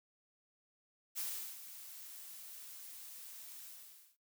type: noise with ADSR envelope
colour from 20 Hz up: blue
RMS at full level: -39 dBFS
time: 1.15-4.17 s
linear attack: 33 ms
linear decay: 380 ms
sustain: -12 dB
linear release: 530 ms
effects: noise-tail reverb RT60 0.2 s tail -23 dB re dry